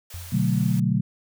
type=high-pass noise; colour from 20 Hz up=white; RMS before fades=-42 dBFS; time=0.1-0.8 s; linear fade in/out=5 ms; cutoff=450 Hz; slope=48 dB/octave
type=tone with exponential decay; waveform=sine; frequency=87 Hz; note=F2; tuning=6 cents flat; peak=-31 dBFS; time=0.14-0.79 s; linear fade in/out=0 ms; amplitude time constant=140 ms
type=chord; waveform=sine; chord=B minor seventh; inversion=none; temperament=equal; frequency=123.47 / 146.83 / 185 / 220 Hz; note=B2 / D3 / F#3 / A3; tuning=0 / 0 / 0 / 0 cents; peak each=-24 / -25 / -23 / -27 dBFS; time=0.32-1.01 s; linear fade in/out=10 ms
effects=none